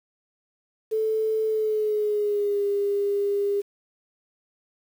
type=tone with pitch glide; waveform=sine; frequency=438 to 404 Hz; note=A4 to G#4; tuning=-8 to -48 cents; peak=-21 dBFS; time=0.91-3.62 s; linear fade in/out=20 ms; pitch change=-140 cents; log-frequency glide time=1.46-2.64 s; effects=8-bit